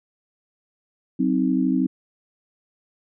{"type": "chord", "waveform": "sine", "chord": "C diminished", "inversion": "second", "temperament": "just", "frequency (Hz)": [188.37, 261.6, 314], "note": ["Gb3", "C4", "Eb4"], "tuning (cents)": [31, 0, 16], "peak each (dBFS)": [-24, -20, -24], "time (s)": [1.19, 1.87], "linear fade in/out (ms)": 10, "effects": []}